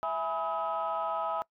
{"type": "chord", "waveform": "sine", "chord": "E major seventh", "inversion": "none", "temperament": "equal with one note detuned", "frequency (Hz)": [659.3, 830.6, 987.8, 1275.1], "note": ["E5", "G#5", "B5", "D#6"], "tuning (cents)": [0, 0, 0, 42], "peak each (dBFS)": [-33, -34, -36, -33], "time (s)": [0.03, 1.42], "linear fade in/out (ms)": 0, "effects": ["noise-tail reverb RT60 0.1 s tail -23 dB re dry", "tanh soft clip ceiling -23 dBFS"]}